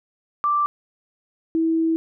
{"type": "tone pair in turn", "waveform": "sine", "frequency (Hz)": [1174.7, 325.4], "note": ["D6", "E4"], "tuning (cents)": [0, -22], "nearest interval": "octave + minor seventh", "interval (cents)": 2222, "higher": "first", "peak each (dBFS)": -17, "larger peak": "neither", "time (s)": [[0.44, 0.66], [1.55, 1.96]], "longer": "second", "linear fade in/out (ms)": 0, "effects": []}